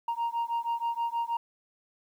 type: beating tone pair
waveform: sine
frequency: 930 / 936.3 Hz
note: A#5 / A#5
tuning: -4 / +7 cents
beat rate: 6.3 Hz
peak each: -29 / -29 dBFS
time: 0.08-1.37 s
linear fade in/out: 5 ms
effects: tanh soft clip ceiling -25 dBFS + 10-bit